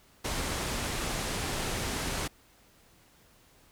pink low-pass noise, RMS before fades -33 dBFS, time 0.24-2.28 s, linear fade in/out 10 ms, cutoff 11000 Hz, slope 24 dB/octave, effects pink hiss -61 dBFS RMS until 3.71 s

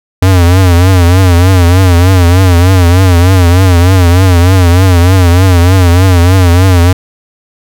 square tone with vibrato, 90.2 Hz, F#2, 44 cents flat, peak -3 dBFS, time 0.22-6.93 s, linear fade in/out 5 ms, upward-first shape triangle, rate 3.3 Hz, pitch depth 120 cents each way, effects none

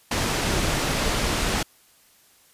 pink low-pass noise, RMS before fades -24 dBFS, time 0.11-1.63 s, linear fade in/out 5 ms, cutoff 8300 Hz, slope 12 dB/octave, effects white hiss -57 dBFS RMS until 2.53 s + resampled to 32000 Hz

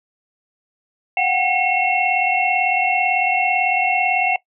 sine tone cluster, 724 / 762 / 2169 / 2714 Hz, F#5 / G5 / C#7 / E7, -38 / -49 / -38 / +50 cents, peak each -21 dBFS, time 1.17-4.36 s, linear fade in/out 2 ms, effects noise-tail reverb RT60 0.1 s tail -19 dB re dry

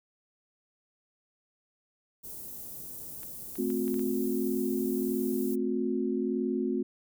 white band-stop noise, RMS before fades -42 dBFS, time 2.23-5.56 s, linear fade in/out 20 ms, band 380 to 12000 Hz, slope 12 dB/octave
clicks, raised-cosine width 0.3 ms, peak -33 dBFS, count 6, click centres 3.232 / 3.556 / 3.703 / 3.88 / 3.942 / 3.994 s
sine chord, F# diminished, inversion first, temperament equal with one note detuned, 220 / 261.6 / 360.9 Hz, A3 / C4 / F#4, 0 / 0 / -43 cents, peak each -32 / -31 / -31 dBFS, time 3.58-6.83 s, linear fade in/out 10 ms
effects none

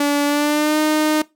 sawtooth tone with pitch glide, 288.2 to 307.1 Hz, D4 to D#4, -33 to -23 cents, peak -11 dBFS, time 0-1.22 s, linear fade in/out 5 ms, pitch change +110 cents, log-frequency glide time 0.25-0.79 s, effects noise-tail reverb RT60 0.2 s tail -19 dB re dry

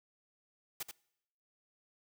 white noise with echo, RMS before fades -39 dBFS, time 0.8-0.83 s, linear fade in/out 5 ms, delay 83 ms, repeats 1, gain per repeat -6 dB, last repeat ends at 0.913 s, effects noise-tail reverb RT60 0.8 s tail -24 dB re dry

